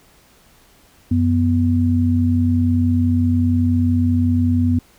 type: tone pair together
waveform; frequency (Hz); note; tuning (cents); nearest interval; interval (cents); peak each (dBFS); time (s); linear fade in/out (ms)
sine; 92.37 / 246.6; F#2 / B3; -2 / -2; octave + perfect fourth; 1700; -16; 1.11-4.79; 5
effects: pink hiss -52 dBFS RMS until 4.98 s